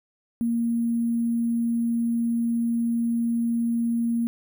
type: tone with sample-and-hold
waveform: sine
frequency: 233.1 Hz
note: A#3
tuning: in tune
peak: -21 dBFS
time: 0.41-4.27 s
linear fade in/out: 0 ms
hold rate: 11025 Hz
effects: none